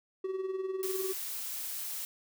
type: tone with tremolo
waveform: triangle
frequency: 379.5 Hz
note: F#4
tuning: 44 cents sharp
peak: -28 dBFS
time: 0.24-1.13 s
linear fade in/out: 5 ms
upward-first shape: sine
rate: 20 Hz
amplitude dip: 60%
type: noise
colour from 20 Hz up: blue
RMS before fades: -38 dBFS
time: 0.83-2.05 s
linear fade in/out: 0 ms
effects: none